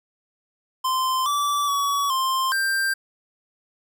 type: tone with pitch steps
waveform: square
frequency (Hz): 1038 / 1159 / 1131 / 1050 / 1575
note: C6 / D6 / C#6 / C6 / G6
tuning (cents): -14 / -23 / +34 / +6 / +8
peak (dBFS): -21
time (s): 0.84-2.94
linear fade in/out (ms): 10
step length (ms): 420
effects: none